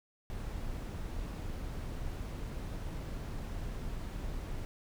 brown noise, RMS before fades -39 dBFS, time 0.3-4.65 s, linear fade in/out 0 ms, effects none

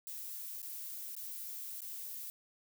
violet noise with dropouts, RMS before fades -44 dBFS, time 0.07-2.3 s, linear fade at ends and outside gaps 0 ms, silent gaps 0.618-0.628 / 1.151-1.165 / 1.806-1.818 s, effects none

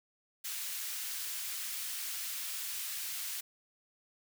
white high-pass noise, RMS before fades -39 dBFS, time 0.44-3.41 s, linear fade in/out 10 ms, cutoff 1700 Hz, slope 12 dB/octave, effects none

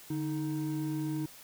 triangle tone pair together, 147.39 / 312.3 Hz, D3 / D#4, +7 / +7 cents, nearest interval octave + minor second, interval 1300 cents, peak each -33 / -31 dBFS, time 0.1-1.26 s, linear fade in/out 5 ms, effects white hiss -52 dBFS RMS until 1.43 s

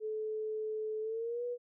sine tone with pitch glide, 433 to 486 Hz, A4 to B4, -28 to -28 cents, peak -34 dBFS, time 0-1.58 s, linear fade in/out 50 ms, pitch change +200 cents, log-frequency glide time 1.01-1.44 s, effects none

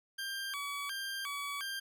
20% pulse tone with vibrato, 1344 Hz, E6, 33 cents sharp, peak -32 dBFS, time 0.18-1.8 s, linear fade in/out 10 ms, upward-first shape square, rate 1.4 Hz, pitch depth 290 cents each way, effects none

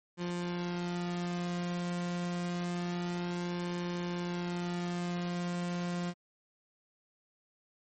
sawtooth tone with flanger, 175.5 Hz, F3, 9 cents sharp, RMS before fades -35 dBFS, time 0.17-6.14 s, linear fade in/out 50 ms, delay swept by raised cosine 1.5 to 2.39 ms, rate 0.27 Hz, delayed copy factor -0.55, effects MP3 32 kbps

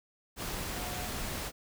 sine tone in noise, 723 Hz, F#5, 40 cents flat, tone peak -43 dBFS, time 0.75-1.09 s, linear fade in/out 50 ms, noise pink, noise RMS -37 dBFS, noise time 0.36-1.52 s, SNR -9 dB, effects none

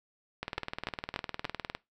two click trains, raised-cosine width 0.3 ms, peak -16 / -18 dBFS, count 4 / 27, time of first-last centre 0.58-1.452 / 0.43-1.75 s, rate 3.44 / 19.7 Hz, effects noise-tail reverb RT60 0.2 s tail -21 dB re dry

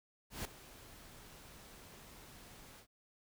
pink noise with ADSR envelope, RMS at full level -40 dBFS, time 0.3-2.87 s, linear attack 150 ms, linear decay 4 ms, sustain -16 dB, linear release 83 ms, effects none

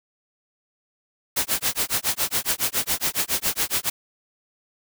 white noise with tremolo, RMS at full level -21 dBFS, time 1.36-3.9 s, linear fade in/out 10 ms, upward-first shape sine, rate 7.2 Hz, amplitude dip 100%, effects none

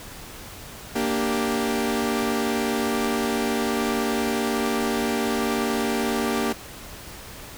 sawtooth chord, G minor, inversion first, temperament equal, 233.1 / 293.7 / 392 Hz, Bb3 / D4 / G4, 0 / 0 / 0 cents, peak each -21 / -25 / -23 dBFS, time 0.95-6.53 s, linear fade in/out 10 ms, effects pink hiss -40 dBFS RMS until 7.57 s

